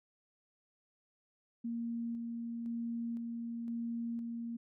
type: tone with tremolo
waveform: sine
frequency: 233.1 Hz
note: A#3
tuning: in tune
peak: -35 dBFS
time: 1.64-4.57 s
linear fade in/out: 10 ms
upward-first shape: square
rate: 0.98 Hz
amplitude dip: 25%
effects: none